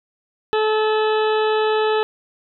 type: harmonic tone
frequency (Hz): 432.5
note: A4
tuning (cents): -30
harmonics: 1 / 2 / 3 / 4 / 6 / 7 / 8 / 9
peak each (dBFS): -17 / -23 / -27 / -29 / -33 / -34 / -35 / -36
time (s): 0.53-2.03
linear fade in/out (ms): 0
effects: none